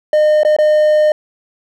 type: tone with dropouts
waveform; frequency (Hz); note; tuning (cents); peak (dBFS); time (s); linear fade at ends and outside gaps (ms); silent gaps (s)
triangle; 609; D#5; -37; -6; 0.13-1.12; 2; 0.433-0.449 / 0.565-0.586
effects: none